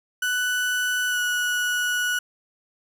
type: tone with pitch glide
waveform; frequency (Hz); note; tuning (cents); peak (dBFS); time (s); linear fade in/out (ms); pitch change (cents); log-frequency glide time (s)
35% pulse; 1488 to 1467.5; F#6 to F#6; +9 to -15; -20; 0.22-2.19; 5; -24; 1.08-1.19
effects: none